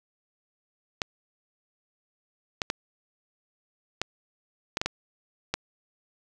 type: clicks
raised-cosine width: 0.2 ms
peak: -9 dBFS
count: 8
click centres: 1.018 / 2.618 / 2.701 / 4.016 / 4.771 / 4.815 / 4.86 / 5.54 s
effects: none